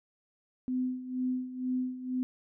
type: tone with tremolo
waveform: sine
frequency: 254.3 Hz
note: C4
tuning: 49 cents flat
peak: -27 dBFS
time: 0.68-2.23 s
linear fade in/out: 0 ms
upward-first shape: sine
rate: 2.1 Hz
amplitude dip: 75%
effects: none